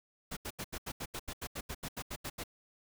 pink noise bursts, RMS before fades -40 dBFS, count 16, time 0.31-2.438 s, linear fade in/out 10 ms, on 58 ms, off 80 ms, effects none

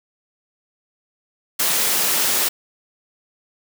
white high-pass noise, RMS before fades -19 dBFS, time 1.59-2.49 s, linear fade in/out 10 ms, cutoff 200 Hz, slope 12 dB/octave, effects none

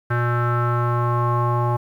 square tone with low-pass filter sweep, 120.2 Hz, B2, 46 cents flat, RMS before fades -20 dBFS, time 0.1-1.77 s, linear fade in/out 10 ms, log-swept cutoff 1500 to 970 Hz, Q 6.5, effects 9-bit

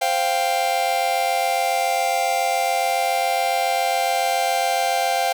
45% pulse chord, C suspended fourth, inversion none, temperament just, 523.3 / 697.7 / 784.9 Hz, C5 / F5 / G5, 0 / -2 / +2 cents, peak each -27 / -22 / -22 dBFS, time 0.01-5.33 s, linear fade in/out 10 ms, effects none

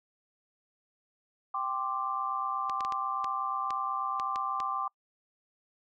sine chord, G suspended fourth, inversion none, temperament equal, 784 / 1046.5 / 1174.7 Hz, G5 / C6 / D6, 0 / 0 / 0 cents, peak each -37 / -35 / -32 dBFS, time 1.54-4.88 s, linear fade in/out 5 ms
clicks, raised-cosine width 0.2 ms, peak -22 dBFS, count 9, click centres 2.697 / 2.807 / 2.849 / 2.923 / 3.244 / 3.706 / 4.198 / 4.359 / 4.602 s
effects noise-tail reverb RT60 0.1 s tail -26 dB re dry

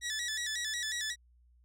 15% pulse tone with vibrato, 1826 Hz, A#6, 36 cents flat, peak -27 dBFS, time 0.01-1.16 s, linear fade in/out 50 ms, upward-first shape square, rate 5.5 Hz, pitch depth 84 cents each way, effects added 60 Hz sine -61 dBFS peak until 1.64 s + low-pass 12000 Hz 12 dB/octave

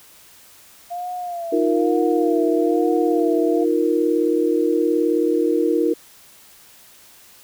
sine tone with vibrato, 693 Hz, F5, 14 cents flat, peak -25 dBFS, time 0.9-3.65 s, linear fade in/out 20 ms, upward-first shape sine, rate 1.1 Hz, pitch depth 75 cents each way
sine chord, Eb suspended second, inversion none, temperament just, 311.1 / 350 / 466.7 Hz, Eb4 / F4 / Bb4, 0 / +4 / +2 cents, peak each -20 dBFS, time 1.52-5.94 s, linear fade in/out 10 ms
effects white hiss -48 dBFS RMS until 7.43 s

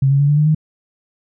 sine tone with pitch steps, 135.4 / 139.13 / 142.95 / 146.89 / 150.93 / 155.09 Hz, C#3 / C#3 / D3 / D3 / D3 / D#3, -40 / +7 / -46 / +1 / +48 / -5 cents, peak -10 dBFS, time 0.02-0.548 s, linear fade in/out 5 ms, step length 88 ms, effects none

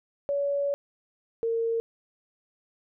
sine tone pair in turn, 566 / 457.9 Hz, C#5 / A#4, +36 / -31 cents, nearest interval major third, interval 367 cents, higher first, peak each -24 dBFS, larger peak neither, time 0.29-0.74 / 1.43-1.8 s, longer first, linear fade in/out 0 ms, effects none

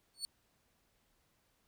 30% pulse tone with exponential growth, 4435 Hz, C#8, in tune, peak -30 dBFS, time 0.14-0.25 s, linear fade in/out 0 ms, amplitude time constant 23 ms, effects pink hiss -75 dBFS RMS until 1.67 s

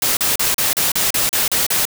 white noise bursts, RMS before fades -17 dBFS, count 10, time 0.02-1.853 s, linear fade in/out 2 ms, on 150 ms, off 37 ms, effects none

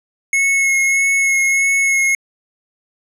square tone with vibrato, 2181 Hz, C#7, 29 cents flat, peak -13 dBFS, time 0.33-2.15 s, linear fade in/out 2 ms, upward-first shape sine, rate 1.6 Hz, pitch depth 15 cents each way, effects low-pass 12000 Hz 12 dB/octave

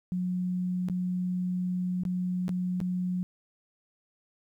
sine tone with dropouts, 181.2 Hz, F#3, 36 cents flat, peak -27 dBFS, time 0.12-3.23 s, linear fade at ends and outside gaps 0 ms, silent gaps 0.886-0.898 / 2.035-2.052 / 2.481-2.492 / 2.803-2.813 s, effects 11-bit

